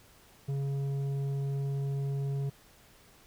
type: tone with tanh clipping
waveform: triangle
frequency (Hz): 138.59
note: C#3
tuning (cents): 0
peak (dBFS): -31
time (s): 0.48-2.5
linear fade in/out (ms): 10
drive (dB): 12
effects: pink hiss -59 dBFS RMS until 3.26 s